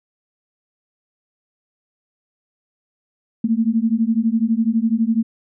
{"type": "beating tone pair", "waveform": "sine", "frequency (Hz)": [220, 232], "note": ["A3", "A#3"], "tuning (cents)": [0, -8], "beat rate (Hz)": 12, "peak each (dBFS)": -18, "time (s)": [3.44, 5.23], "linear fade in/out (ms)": 5, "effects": []}